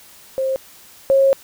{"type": "tone pair in turn", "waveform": "sine", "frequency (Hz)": [530, 542.7], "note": ["C5", "C#5"], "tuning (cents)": [22, -37], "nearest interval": "unison", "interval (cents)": 41, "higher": "second", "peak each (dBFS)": [-17, -10], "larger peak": "second", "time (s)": [[0.38, 0.56], [1.1, 1.33]], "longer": "second", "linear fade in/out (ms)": 0, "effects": ["white hiss -45 dBFS RMS until 1.43 s"]}